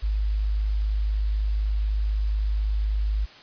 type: tone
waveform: sine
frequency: 52 Hz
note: G#1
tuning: 3 cents sharp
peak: -21 dBFS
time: 0.02-3.26 s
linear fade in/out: 20 ms
effects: white hiss -47 dBFS RMS until 3.42 s + resampled to 11025 Hz